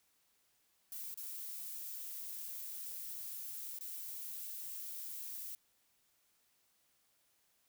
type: noise with dropouts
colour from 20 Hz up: violet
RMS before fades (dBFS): -45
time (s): 0.92-5.55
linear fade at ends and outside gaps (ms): 1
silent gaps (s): 1.142-1.174 / 3.787-3.809
effects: white hiss -75 dBFS RMS until 7.68 s